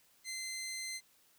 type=tone; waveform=15% pulse; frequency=2068 Hz; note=C7; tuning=21 cents flat; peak=-33 dBFS; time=0.24-1.01 s; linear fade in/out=50 ms; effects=white hiss -68 dBFS RMS until 1.38 s